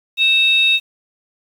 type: tone pair together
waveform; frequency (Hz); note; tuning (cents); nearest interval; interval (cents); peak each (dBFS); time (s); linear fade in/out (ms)
sine; 2637 / 3737; E7 / A#7; 0 / +4; tritone; 604; -13; 0.17-0.8; 50
effects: tanh soft clip ceiling -3 dBFS + 7-bit